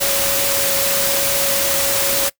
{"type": "tone in noise", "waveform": "sine", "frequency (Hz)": 554.4, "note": "C#5", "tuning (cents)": 0, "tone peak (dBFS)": -23, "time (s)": [0, 2.3], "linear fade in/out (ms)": 20, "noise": "white", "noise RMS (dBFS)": -18, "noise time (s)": [0, 2.3], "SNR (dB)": -8, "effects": ["noise-tail reverb RT60 0.1 s tail -21 dB re dry"]}